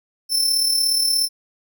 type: tone with amplitude modulation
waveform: sawtooth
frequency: 5330 Hz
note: E8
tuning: 18 cents sharp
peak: -12 dBFS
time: 0.29-1.29 s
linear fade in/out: 50 ms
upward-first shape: sine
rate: 36.9 Hz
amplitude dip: 45%
effects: none